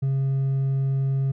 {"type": "tone with hard clipping", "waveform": "sine", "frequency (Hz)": 135.5, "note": "C#3", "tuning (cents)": -39, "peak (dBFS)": -21, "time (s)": [0.02, 1.32], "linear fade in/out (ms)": 10, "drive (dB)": 2, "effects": []}